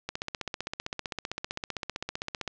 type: click train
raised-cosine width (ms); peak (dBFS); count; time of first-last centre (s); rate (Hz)
0.2; -15; 38; 0.09-2.477; 15.5
effects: low-pass 7000 Hz 12 dB/octave